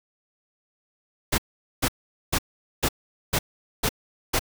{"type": "noise bursts", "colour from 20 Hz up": "pink", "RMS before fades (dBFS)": -22, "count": 7, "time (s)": [1.32, 4.394], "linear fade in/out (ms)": 10, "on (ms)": 62, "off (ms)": 440, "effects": []}